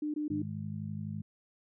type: tone bursts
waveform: sine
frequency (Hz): 300.1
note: D4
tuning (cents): +38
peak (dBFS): -31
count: 3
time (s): 0.02-0.422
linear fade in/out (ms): 5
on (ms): 120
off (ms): 21
type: harmonic tone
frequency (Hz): 51.91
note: G#1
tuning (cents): 0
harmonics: 2 / 3 / 4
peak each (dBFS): -40 / -40 / -40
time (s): 0.3-1.22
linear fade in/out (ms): 5
effects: none